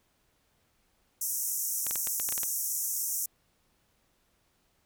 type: band-pass noise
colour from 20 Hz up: white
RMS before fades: -32 dBFS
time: 1.21-3.26 s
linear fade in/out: 5 ms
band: 5600 to 16000 Hz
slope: 96 dB/octave
type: clicks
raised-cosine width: 0.2 ms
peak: -19 dBFS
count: 9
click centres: 1.867 / 1.91 / 1.957 / 2.072 / 2.199 / 2.289 / 2.324 / 2.379 / 2.433 s
effects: pink hiss -71 dBFS RMS until 4.85 s